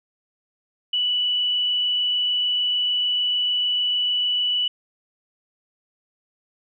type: tone with frequency modulation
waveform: sine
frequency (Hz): 2960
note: F#7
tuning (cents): 0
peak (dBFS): -19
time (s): 0.93-4.68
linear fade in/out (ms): 5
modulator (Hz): 26.7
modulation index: 0.93
effects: none